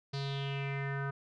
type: tone with low-pass filter sweep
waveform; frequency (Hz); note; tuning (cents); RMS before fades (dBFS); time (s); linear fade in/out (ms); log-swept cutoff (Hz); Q
square; 138.59; C#3; 0; -36; 0.13-1.11; 10; 4600 to 1400; 4.9
effects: none